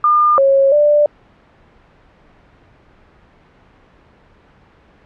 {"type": "tone with pitch steps", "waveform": "sine", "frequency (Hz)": [1207, 546, 591], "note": ["D6", "C#5", "D5"], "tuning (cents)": [47, -26, 11], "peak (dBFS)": -8, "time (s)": [0.04, 1.06], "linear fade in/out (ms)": 2, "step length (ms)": 340, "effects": ["pink hiss -49 dBFS RMS until 5.05 s", "low-pass 2000 Hz 12 dB/octave"]}